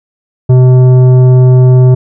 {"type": "tone with tanh clipping", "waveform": "triangle", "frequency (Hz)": 127.3, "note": "C3", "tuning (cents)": -47, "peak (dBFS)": -3, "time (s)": [0.49, 1.95], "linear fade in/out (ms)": 10, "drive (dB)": 15, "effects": []}